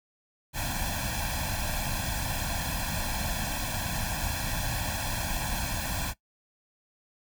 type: noise with comb filter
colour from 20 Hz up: pink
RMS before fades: -31 dBFS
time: 0.53-6.14 s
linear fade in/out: 50 ms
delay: 1.2 ms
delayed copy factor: +1
effects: noise-tail reverb RT60 0.1 s tail -18 dB re dry